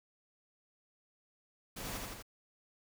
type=noise with echo; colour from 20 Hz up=pink; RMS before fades=-43 dBFS; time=1.76-1.98 s; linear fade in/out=10 ms; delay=82 ms; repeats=3; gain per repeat=-2 dB; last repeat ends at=2.226 s; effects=none